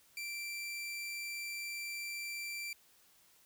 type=tone; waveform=sawtooth; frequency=2349 Hz; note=D7; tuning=in tune; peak=-36 dBFS; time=0.17-2.73 s; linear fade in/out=2 ms; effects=white hiss -66 dBFS RMS until 3.45 s